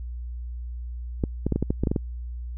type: clicks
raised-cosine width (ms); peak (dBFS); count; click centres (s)
3; -10; 10; 1.238 / 1.466 / 1.523 / 1.56 / 1.626 / 1.705 / 1.836 / 1.872 / 1.915 / 1.962
effects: added 60 Hz sine -31 dBFS peak until 2.57 s